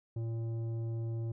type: tone with tanh clipping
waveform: triangle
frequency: 114.4 Hz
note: A#2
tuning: 32 cents flat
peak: -35 dBFS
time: 0.16-1.32 s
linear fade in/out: 5 ms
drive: 14 dB
effects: none